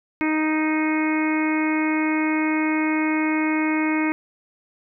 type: harmonic tone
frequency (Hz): 311.1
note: D#4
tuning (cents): 0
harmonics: 1 / 2 / 3 / 4 / 5 / 6 / 7 / 8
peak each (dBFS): -20 / -34 / -30 / -34 / -34 / -34 / -28 / -34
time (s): 0.21-4.12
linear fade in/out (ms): 0
effects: none